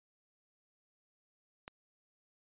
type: click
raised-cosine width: 0.3 ms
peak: -28 dBFS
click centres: 1.679 s
effects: resampled to 8000 Hz